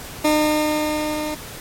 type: tone with level ramp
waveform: 20% pulse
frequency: 304.2 Hz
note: D#4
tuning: 39 cents flat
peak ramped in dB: -9 to -19 dBFS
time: 0.24-1.35 s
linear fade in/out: 10 ms
effects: pink hiss -35 dBFS RMS until 1.6 s + MP3 64 kbps